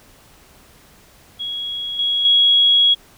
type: tone with level steps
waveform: sine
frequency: 3322 Hz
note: G#7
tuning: in tune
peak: -23 / -16 / -10 dBFS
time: 1.39-2.95 s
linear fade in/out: 20 ms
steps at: 1.99 / 2.25 s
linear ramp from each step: 2 ms
effects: pink hiss -49 dBFS RMS until 3.17 s